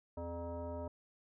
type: tone with frequency modulation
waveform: sine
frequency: 260.2 Hz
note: C4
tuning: 9 cents flat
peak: -39 dBFS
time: 0.17-0.88 s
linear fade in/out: 5 ms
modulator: 342 Hz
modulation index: 1.7
effects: none